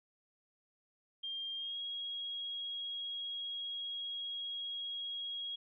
sine tone with pitch glide, 3201 to 3295 Hz, G7 to G#7, +36 to -14 cents, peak -38 dBFS, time 1.23-5.56 s, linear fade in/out 10 ms, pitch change +50 cents, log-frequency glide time 1.56-1.78 s, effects none

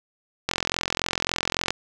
click train, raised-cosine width 0.2 ms, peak -5 dBFS, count 54, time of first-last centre 0.49-1.706 s, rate 43.6 Hz, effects none

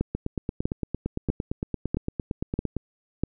two click trains, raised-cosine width 3 ms, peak -14 / -11 dBFS, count 24 / 6, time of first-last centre 0.15-2.767 / 0.01-3.236 s, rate 8.79 / 1.55 Hz, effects none

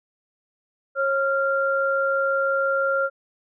sine tone pair together, 544.3 / 1387 Hz, C#5 / F6, -32 / -12 cents, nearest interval octave + major third, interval 1620 cents, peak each -22 / -22 dBFS, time 0.95-3.1 s, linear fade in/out 50 ms, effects none

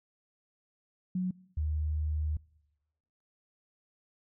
sine tone pair in turn, 183.4 / 76.51 Hz, F#3 / D#2, -15 / -29 cents, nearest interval octave + minor third, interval 1514 cents, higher first, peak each -28 dBFS, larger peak neither, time 1.15-1.31 / 1.57-2.37 s, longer second, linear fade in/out 5 ms, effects noise-tail reverb RT60 1.0 s tail -24 dB re dry

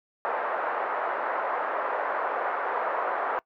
pink band-pass noise, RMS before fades -29 dBFS, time 0.25-3.39 s, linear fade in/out 0 ms, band 530 to 1500 Hz, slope 24 dB/octave, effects noise-tail reverb RT60 0.1 s tail -22 dB re dry

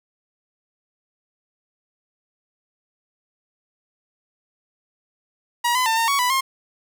sawtooth tone with pitch steps, 956 / 1012 / 899 / 914 / 1119 / 990 / 1067 Hz, A#5 / B5 / A5 / A#5 / C#6 / B5 / C6, +43 / +42 / +37 / -34 / +16 / +4 / +34 cents, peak -14 dBFS, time 5.64-6.41 s, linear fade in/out 10 ms, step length 110 ms, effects none

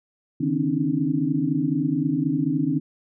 sine tone cluster, 144.2 / 158.6 / 258 / 282.1 / 311.6 Hz, D3 / D#3 / C4 / C#4 / D#4, -31 / +33 / -24 / +30 / +3 cents, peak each -30 / -27 / -26 / -24 / -28 dBFS, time 0.4-2.8 s, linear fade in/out 10 ms, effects none

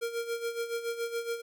square tone with tremolo, 466.2 Hz, A#4, in tune, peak -30 dBFS, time 0.01-1.42 s, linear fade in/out 20 ms, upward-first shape sine, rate 7.1 Hz, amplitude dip 70%, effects none

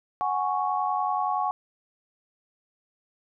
sine chord, F# suspended second, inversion none, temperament equal, 740 / 830.6 / 1108.7 Hz, F#5 / G#5 / C#6, 0 / 0 / 0 cents, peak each -28 dBFS, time 0.21-1.51 s, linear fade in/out 0 ms, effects none

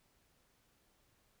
silence, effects pink hiss -73 dBFS RMS until 1.4 s

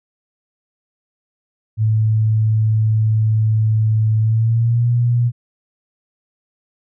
sine tone with pitch glide, 109.4 to 119.99 Hz, A2 to B2, -9 to -50 cents, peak -12 dBFS, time 1.77-5.32 s, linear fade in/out 50 ms, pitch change +159 cents, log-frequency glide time 4.2-4.89 s, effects none

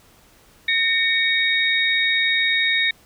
sine tone cluster, 1832 / 2246 / 3749 Hz, A#6 / C#7 / A#7, -31 / +22 / +9 cents, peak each -21 dBFS, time 0.68-2.91 s, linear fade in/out 5 ms, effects pink hiss -53 dBFS RMS until 3.05 s

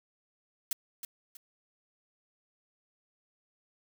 blue noise with echo, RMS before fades -31 dBFS, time 0.71-0.73 s, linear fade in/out 2 ms, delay 320 ms, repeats 2, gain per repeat -9 dB, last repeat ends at 1.37 s, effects none

